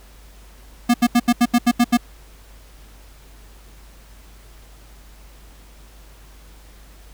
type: tone bursts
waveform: square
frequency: 240 Hz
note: B3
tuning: 49 cents flat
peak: -12 dBFS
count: 9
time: 0.89-1.973 s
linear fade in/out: 10 ms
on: 51 ms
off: 78 ms
effects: added 50 Hz sine -43 dBFS peak until 7.13 s + pink hiss -50 dBFS RMS until 7.13 s